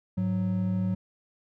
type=tone pair together; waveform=triangle; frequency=104.08 / 185 Hz; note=G#2 / F#3; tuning=+4 / 0 cents; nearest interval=minor seventh; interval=996 cents; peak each=-28 / -24 dBFS; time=0.17-0.95 s; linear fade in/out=10 ms; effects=none